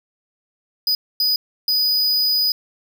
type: tone bursts at uneven times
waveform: square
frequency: 4966 Hz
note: D#8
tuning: 4 cents flat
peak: -16 dBFS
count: 3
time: 0.87-0.95 / 1.2-1.36 / 1.68-2.52 s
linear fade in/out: 2 ms
effects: none